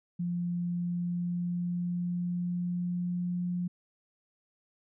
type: tone with pitch glide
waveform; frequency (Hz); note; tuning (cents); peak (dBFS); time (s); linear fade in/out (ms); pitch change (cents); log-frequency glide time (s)
sine; 174.61 to 177.35; F3 to F3; 0 to +27; -29; 0.19-3.68; 10; +27; 0.69-3.47
effects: none